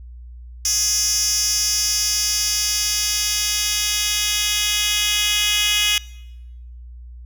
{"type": "tone with high-pass filter sweep", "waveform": "10% pulse", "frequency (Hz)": 417.6, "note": "G#4", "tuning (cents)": 10, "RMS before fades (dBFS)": -20, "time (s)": [0.65, 5.98], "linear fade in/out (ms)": 2, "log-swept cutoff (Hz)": [5600, 3200], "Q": 3.3, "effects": ["noise-tail reverb RT60 1.0 s tail -23 dB re dry", "added 60 Hz sine -35 dBFS peak until 7.25 s"]}